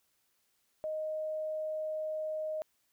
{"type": "tone", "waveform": "sine", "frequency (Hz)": 622.3, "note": "D#5", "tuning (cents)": 0, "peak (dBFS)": -33, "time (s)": [0.84, 2.62], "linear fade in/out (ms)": 0, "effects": ["white hiss -75 dBFS RMS until 2.92 s"]}